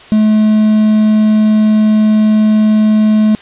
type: tone with quantisation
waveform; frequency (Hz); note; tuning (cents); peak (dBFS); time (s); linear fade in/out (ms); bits
triangle; 214.9; A3; -41; -4; 0.12-3.35; 0; 4
effects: white hiss -36 dBFS RMS until 3.41 s + resampled to 8000 Hz